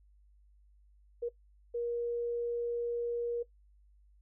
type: tone bursts at uneven times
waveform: sine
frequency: 474.3 Hz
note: A#4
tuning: 30 cents sharp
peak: -31 dBFS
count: 2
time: 1.22-1.29 / 1.74-3.43 s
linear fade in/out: 10 ms
effects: noise-tail reverb RT60 0.1 s tail -17 dB re dry + added 50 Hz sine -60 dBFS peak until 4.21 s